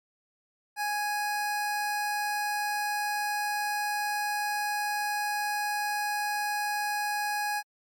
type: tone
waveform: 25% pulse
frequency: 830.6 Hz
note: G#5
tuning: in tune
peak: -24 dBFS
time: 0.76-7.63 s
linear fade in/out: 50 ms
effects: MP3 96 kbps